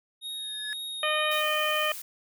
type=tone with vibrato; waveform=square; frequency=3729 Hz; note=A#7; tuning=in tune; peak=-34 dBFS; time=0.21-1.43 s; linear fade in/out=50 ms; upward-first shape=sine; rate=2 Hz; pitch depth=10 cents each way
type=tone with exponential growth; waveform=triangle; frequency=1704 Hz; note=G#6; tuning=44 cents sharp; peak=-29 dBFS; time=0.3-0.73 s; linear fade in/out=0 ms; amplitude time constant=92 ms
type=harmonic tone; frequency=612 Hz; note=D#5; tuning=29 cents flat; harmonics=1 / 2 / 3 / 4 / 5; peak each=-30 / -30 / -32 / -31 / -31 dBFS; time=1.03-1.92 s; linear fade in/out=2 ms
type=noise; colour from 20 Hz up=blue; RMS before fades=-39 dBFS; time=1.31-2.02 s; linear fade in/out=5 ms
effects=none